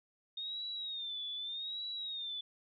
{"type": "tone with vibrato", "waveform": "sine", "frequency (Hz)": 3675, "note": "A#7", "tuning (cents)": -25, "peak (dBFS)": -38, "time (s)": [0.37, 2.41], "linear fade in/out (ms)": 5, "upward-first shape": "sine", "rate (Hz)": 0.83, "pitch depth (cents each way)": 110, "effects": []}